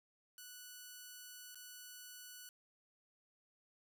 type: tone with dropouts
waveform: 5% pulse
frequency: 1480 Hz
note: F#6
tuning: in tune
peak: -40 dBFS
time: 0.38-2.49 s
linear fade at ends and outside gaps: 1 ms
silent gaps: 1.546-1.555 s
effects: none